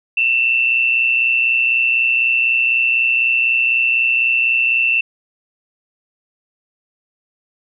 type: tone with amplitude modulation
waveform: sine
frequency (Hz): 2682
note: E7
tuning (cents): +29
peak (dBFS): -10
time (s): 0.17-5.01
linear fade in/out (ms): 5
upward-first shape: sine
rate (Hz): 124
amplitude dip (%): 55
effects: none